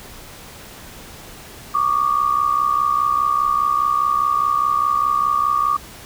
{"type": "tone pair together", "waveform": "sine", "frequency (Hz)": [1135.1, 1200], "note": ["C#6", "D6"], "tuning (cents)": [41, 37], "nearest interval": "minor second", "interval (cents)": 96, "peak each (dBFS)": -18, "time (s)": [1.74, 5.77], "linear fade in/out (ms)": 10, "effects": ["pink hiss -39 dBFS RMS until 6.05 s"]}